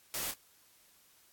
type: noise with echo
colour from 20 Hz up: white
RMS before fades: -37 dBFS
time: 0.14-0.31 s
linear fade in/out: 0 ms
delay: 28 ms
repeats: 1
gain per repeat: -7 dB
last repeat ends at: 0.338 s
effects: white hiss -64 dBFS RMS until 1.32 s + AAC 64 kbps